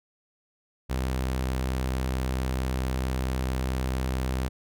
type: tone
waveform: sawtooth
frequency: 64.5 Hz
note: C2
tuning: 24 cents flat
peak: -22 dBFS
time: 0.89-4.49 s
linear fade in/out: 20 ms
effects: none